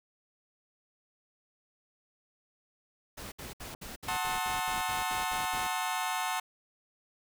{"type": "noise bursts", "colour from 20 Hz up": "pink", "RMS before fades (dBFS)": -43, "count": 12, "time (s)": [3.17, 5.674], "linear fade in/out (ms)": 10, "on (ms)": 150, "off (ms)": 64}
{"type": "clicks", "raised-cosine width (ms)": 1, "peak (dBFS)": -32, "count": 2, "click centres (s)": [3.741, 3.749]}
{"type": "chord", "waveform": "sawtooth", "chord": "F# diminished seventh", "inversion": "none", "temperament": "just", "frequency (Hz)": [740, 888, 1065.6, 1278.7], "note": ["F#5", "A5", "C6", "Eb6"], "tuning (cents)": [0, 16, 31, 47], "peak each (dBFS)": [-31, -31, -33, -36], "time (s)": [4.08, 6.4], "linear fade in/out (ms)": 5}
{"effects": []}